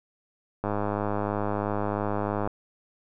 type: click train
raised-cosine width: 1 ms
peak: -14 dBFS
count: 190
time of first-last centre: 0.64-2.475 s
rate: 103 Hz
effects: none